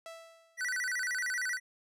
sawtooth tone with exponential decay, 659.3 Hz, E5, in tune, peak -38 dBFS, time 0.06-0.85 s, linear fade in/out 1 ms, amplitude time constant 170 ms
square tone with vibrato, 1716 Hz, A6, 44 cents flat, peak -32 dBFS, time 0.57-1.6 s, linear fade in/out 50 ms, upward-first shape square, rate 13 Hz, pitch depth 220 cents each way
effects low-pass 11000 Hz 12 dB/octave

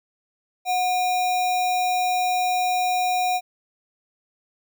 sine tone with sample-and-hold, 730 Hz, F#5, 24 cents flat, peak -19 dBFS, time 0.65-3.41 s, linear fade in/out 50 ms, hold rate 3150 Hz, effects none

